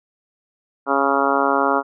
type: harmonic tone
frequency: 138.59 Hz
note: C#3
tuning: in tune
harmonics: 2 / 3 / 4 / 5 / 6 / 7 / 8 / 9 / 10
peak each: -24 / -24 / -24 / -24 / -24 / -24 / -24 / -24 / -24 dBFS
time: 0.86-1.83 s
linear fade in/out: 50 ms
effects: none